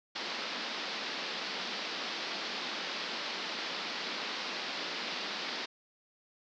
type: band-pass noise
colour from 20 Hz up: white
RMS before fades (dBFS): -38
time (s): 0.15-5.66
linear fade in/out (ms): 10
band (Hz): 180 to 5000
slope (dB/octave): 48
effects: none